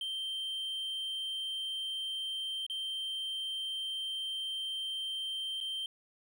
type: tone with dropouts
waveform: triangle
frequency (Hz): 3136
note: G7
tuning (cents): 0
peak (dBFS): -33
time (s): 0.01-5.86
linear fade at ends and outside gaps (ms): 2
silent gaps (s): 2.665-2.698 / 5.604-5.61
effects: none